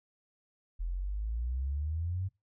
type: exponential sweep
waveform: sine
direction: up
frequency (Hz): 41.2 to 97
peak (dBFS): -31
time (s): 0.79-2.29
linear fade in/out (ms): 20
effects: noise-tail reverb RT60 0.2 s tail -20 dB re dry